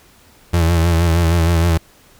35% pulse tone with vibrato, 84 Hz, E2, 33 cents sharp, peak -10 dBFS, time 0.53-1.78 s, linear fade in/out 10 ms, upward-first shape sine, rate 6.4 Hz, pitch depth 55 cents each way, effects pink hiss -49 dBFS RMS until 2.19 s

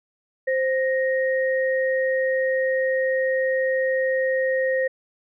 sine tone pair together, 523.3 / 1867.1 Hz, C5 / A#6, 0 / +2 cents, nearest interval octave + minor seventh, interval 2202 cents, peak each -20 / -26 dBFS, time 0.47-4.88 s, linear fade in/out 10 ms, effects none

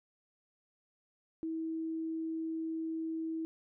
sine tone, 323.1 Hz, E4, 35 cents flat, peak -34 dBFS, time 1.43-3.45 s, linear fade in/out 0 ms, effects none

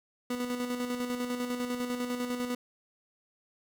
30% pulse tone with tremolo, 246.2 Hz, B3, 5 cents flat, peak -27 dBFS, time 0.3-2.55 s, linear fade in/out 5 ms, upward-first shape square, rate 10 Hz, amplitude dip 45%, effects none

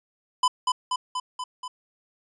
square tone with echo, 1006 Hz, B5, 32 cents sharp, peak -18 dBFS, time 0.43-0.48 s, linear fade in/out 5 ms, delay 240 ms, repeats 5, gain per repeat -3 dB, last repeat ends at 1.68 s, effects resampled to 22050 Hz

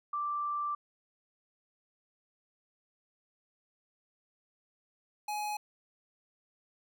sine / square tone pair in turn, 1174.7 / 839.6 Hz, D6 / G#5, 0 / +19 cents, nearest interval tritone, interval 581 cents, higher first, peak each -31 / -34 dBFS, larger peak first, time 0.13-0.75 / 5.28-5.57 s, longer first, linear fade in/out 5 ms, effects none

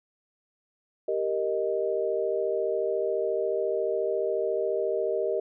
sine chord, Eb major, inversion first, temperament equal, 392 / 466.2 / 622.3 Hz, G4 / Bb4 / Eb5, 0 / 0 / 0 cents, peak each -29 / -29 / -29 dBFS, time 1.08-5.4 s, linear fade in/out 5 ms, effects none

